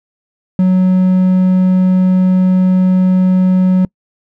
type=tone; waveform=triangle; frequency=185 Hz; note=F#3; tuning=in tune; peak=-5 dBFS; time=0.59-3.85 s; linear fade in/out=2 ms; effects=noise-tail reverb RT60 0.1 s tail -26 dB re dry